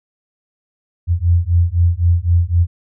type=beating tone pair; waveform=sine; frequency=84.5 / 88.4 Hz; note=E2 / F2; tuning=+43 / +22 cents; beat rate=3.9 Hz; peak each=-14 dBFS; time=1.07-2.67 s; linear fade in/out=50 ms; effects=none